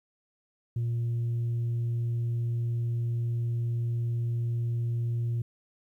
sine tone, 117.7 Hz, A#2, 17 cents sharp, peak -24 dBFS, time 0.76-5.42 s, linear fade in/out 5 ms, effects tanh soft clip ceiling -25 dBFS + 11-bit

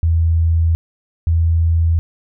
sine tone pair in turn, 82.4 / 82.71 Hz, E2 / E2, 0 / +6 cents, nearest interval unison, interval 6 cents, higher second, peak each -11 dBFS, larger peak neither, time 0.03-0.75 / 1.27-1.99 s, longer neither, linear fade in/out 0 ms, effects none

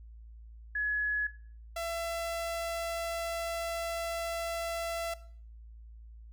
sine / sawtooth tone pair in turn, 1692 / 671.5 Hz, G#6 / E5, +32 / +32 cents, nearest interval octave + major third, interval 1600 cents, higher first, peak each -29 / -30 dBFS, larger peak first, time 0.75-1.27 / 1.76-5.14 s, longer second, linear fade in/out 5 ms, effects noise-tail reverb RT60 0.5 s tail -17 dB re dry + added 56 Hz sine -47 dBFS peak until 6.32 s

